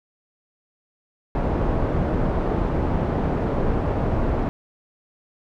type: low-pass noise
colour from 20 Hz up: pink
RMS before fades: -22 dBFS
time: 1.35-4.49 s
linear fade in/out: 0 ms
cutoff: 780 Hz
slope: 12 dB/octave
effects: none